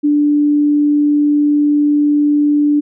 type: tone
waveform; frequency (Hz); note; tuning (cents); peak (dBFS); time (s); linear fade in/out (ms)
sine; 293.7; D4; 0; -9; 0.03-2.81; 20
effects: none